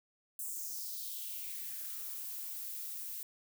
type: noise with high-pass filter sweep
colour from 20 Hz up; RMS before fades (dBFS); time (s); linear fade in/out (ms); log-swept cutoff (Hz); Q
violet; -42; 0.39-3.23; 2; 8500 to 270; 2.8
effects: none